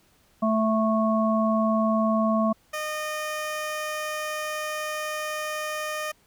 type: harmonic tone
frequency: 220 Hz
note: A3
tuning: in tune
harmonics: 1 / 3 / 5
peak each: -22 / -25 / -27 dBFS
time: 0.42-2.53 s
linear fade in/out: 10 ms
type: tone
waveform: 15% pulse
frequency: 612 Hz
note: D#5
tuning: 29 cents flat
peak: -22 dBFS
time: 2.73-6.12 s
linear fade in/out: 10 ms
effects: pink hiss -62 dBFS RMS until 6.26 s